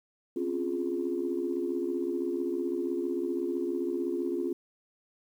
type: chord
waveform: sine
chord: Db major seventh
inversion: third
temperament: equal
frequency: 261.6 / 277.2 / 349.2 / 415.3 Hz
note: C4 / Db4 / F4 / Ab4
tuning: 0 / 0 / 0 / 0 cents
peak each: -36 / -36 / -30 / -36 dBFS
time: 0.36-4.53 s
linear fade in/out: 5 ms
effects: tanh soft clip ceiling -19 dBFS + 10-bit